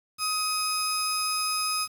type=tone pair together; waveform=30% pulse; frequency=1261 / 5044 Hz; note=D#6 / D#8; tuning=+23 / +23 cents; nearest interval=2 octaves; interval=2400 cents; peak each=-26 dBFS; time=0.18-1.88 s; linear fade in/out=50 ms; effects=8-bit